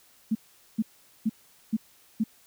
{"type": "tone bursts", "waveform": "sine", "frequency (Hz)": 220, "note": "A3", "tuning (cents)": 0, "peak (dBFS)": -21, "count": 5, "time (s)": [0.31, 2.24], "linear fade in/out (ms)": 10, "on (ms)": 42, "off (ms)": 430, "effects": ["white hiss -59 dBFS RMS until 2.46 s"]}